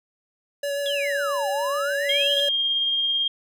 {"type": "tone with vibrato", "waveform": "square", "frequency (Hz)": 567, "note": "C#5", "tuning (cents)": 39, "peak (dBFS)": -25, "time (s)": [0.63, 2.49], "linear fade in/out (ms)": 5, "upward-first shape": "sine", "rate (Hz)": 7.3, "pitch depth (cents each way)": 14}
{"type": "exponential two-way sweep", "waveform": "sine", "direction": "down then up", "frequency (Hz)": [3470, 758, 3470], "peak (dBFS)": -26, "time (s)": [0.86, 2.4], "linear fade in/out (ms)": 0, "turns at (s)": 1.49}
{"type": "tone with tremolo", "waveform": "sine", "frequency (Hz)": 3218, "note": "G7", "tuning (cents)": 45, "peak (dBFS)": -19, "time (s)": [2.09, 3.28], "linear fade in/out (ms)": 5, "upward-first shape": "triangle", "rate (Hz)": 18, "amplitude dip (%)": 25}
{"effects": []}